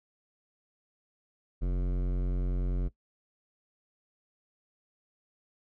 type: tone with hard clipping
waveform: sine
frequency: 45.11 Hz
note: F#1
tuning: 43 cents flat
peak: -29 dBFS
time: 1.61-2.89 s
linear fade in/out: 20 ms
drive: 16 dB
effects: noise-tail reverb RT60 0.1 s tail -18 dB re dry